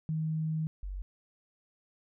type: tone pair in turn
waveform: sine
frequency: 157.8 / 47.42 Hz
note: D#3 / F#1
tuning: +25 / +43 cents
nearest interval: octave + major sixth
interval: 2082 cents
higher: first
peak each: -29 / -35 dBFS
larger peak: first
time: 0.09-0.67 / 0.83-1.02 s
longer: first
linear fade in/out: 0 ms
effects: none